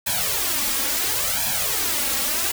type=noise with flanger; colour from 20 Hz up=white; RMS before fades=-23 dBFS; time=0.06-2.52 s; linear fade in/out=10 ms; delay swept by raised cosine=1.2 to 3.7 ms; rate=0.72 Hz; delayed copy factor=+0.95; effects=none